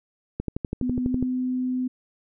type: click train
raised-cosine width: 3 ms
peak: -14 dBFS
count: 11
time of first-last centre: 0.4-1.226 s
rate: 12.1 Hz
type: tone with pitch glide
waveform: sine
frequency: 250 to 253.8 Hz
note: B3 to B3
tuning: +21 to +47 cents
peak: -23 dBFS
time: 0.82-1.88 s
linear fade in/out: 10 ms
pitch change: +26 cents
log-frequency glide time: 1.05-1.11 s
effects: none